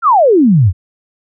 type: exponential sweep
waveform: sine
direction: down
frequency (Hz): 1436 to 80.8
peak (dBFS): -5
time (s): 0.02-0.73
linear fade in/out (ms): 50
effects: none